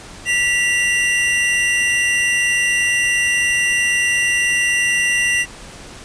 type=tone pair together; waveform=square; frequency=1958 / 2769 Hz; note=B6 / F7; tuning=-15 / -15 cents; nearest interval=tritone; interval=600 cents; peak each=-18 dBFS; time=0.25-5.46 s; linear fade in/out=50 ms; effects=pink hiss -37 dBFS RMS until 6.04 s + resampled to 22050 Hz